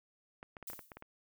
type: clicks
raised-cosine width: 0.5 ms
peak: -32 dBFS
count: 9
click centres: 0.429 / 0.568 / 0.627 / 0.7 / 0.733 / 0.792 / 0.918 / 0.97 / 1.024 s
type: noise with exponential decay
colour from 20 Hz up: violet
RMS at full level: -42 dBFS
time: 0.67-1.02 s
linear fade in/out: 5 ms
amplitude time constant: 76 ms
effects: none